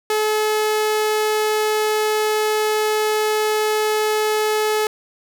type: tone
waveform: sawtooth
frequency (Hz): 428.8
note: A4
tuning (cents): -45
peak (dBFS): -13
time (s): 0.1-4.87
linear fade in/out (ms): 2
effects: none